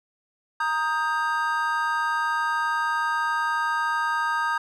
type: chord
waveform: triangle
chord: Eb major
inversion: second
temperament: equal with one note detuned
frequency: 932.3 / 1244.5 / 1590.8 Hz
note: Bb5 / Eb6 / G6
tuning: 0 / 0 / +25 cents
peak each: -25 dBFS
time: 0.6-4.58 s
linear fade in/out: 5 ms
effects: none